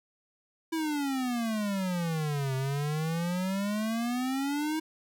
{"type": "exponential two-way sweep", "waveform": "square", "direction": "down then up", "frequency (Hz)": [329.6, 130.8, 319], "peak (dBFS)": -29, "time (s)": [0.72, 4.8], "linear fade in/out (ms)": 10, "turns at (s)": 2.55, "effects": []}